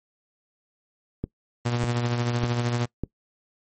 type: click train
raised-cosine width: 3 ms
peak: -14 dBFS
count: 4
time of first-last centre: 1.24-3.036 s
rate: 1.67 Hz
type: tone with tremolo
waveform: sawtooth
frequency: 120 Hz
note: B2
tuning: 49 cents flat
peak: -17 dBFS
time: 1.65-2.86 s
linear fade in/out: 10 ms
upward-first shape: triangle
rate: 13 Hz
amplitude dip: 50%
effects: noise-tail reverb RT60 0.1 s tail -22 dB re dry + MP3 32 kbps